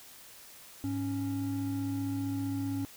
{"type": "tone pair together", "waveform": "triangle", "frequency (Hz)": [104.19, 277.2], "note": ["G#2", "C#4"], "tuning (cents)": [6, 0], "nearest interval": "octave + perfect fourth", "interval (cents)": 1694, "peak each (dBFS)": [-34, -30], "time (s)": [0.84, 2.85], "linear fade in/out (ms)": 0, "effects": ["white hiss -52 dBFS RMS until 2.96 s"]}